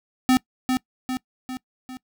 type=tone with echo; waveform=square; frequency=256.6 Hz; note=C4; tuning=34 cents flat; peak=-15 dBFS; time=0.29-0.37 s; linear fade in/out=0 ms; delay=400 ms; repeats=4; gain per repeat=-5 dB; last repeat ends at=1.97 s; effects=noise-tail reverb RT60 0.1 s tail -23 dB re dry